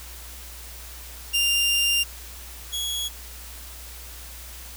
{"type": "tone pair in turn", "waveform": "sawtooth", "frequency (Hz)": [2794, 3338], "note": ["F7", "G#7"], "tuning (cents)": [0, 8], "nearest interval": "minor third", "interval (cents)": 308, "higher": "second", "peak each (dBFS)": [-16, -23], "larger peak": "first", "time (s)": [[1.33, 2.04], [2.72, 3.09]], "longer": "first", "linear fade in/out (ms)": 20, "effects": ["added 60 Hz sine -41 dBFS peak until 4.76 s", "white hiss -42 dBFS RMS until 4.76 s"]}